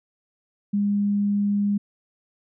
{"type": "tone", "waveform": "sine", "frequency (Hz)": 203.4, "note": "G#3", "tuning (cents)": -36, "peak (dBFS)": -19, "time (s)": [0.73, 1.78], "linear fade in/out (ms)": 10, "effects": []}